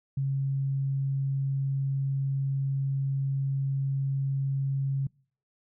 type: tone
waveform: sine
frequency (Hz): 136.6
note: C#3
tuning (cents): -25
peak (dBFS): -25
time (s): 0.17-5.07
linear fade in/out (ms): 5
effects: noise-tail reverb RT60 0.5 s tail -26 dB re dry